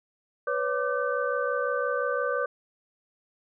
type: tone cluster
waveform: sine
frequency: 495.2 / 561 / 1181 / 1528 Hz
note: B4 / C#5 / D6 / G6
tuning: +5 / +21 / +9 / -45 cents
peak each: -29 / -30 / -31 / -32 dBFS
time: 0.47-2.46 s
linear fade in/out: 5 ms
effects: none